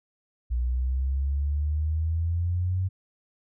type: exponential sweep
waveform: sine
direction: up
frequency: 59.6 to 94.4 Hz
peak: -23 dBFS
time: 0.5-2.89 s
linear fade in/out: 20 ms
effects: none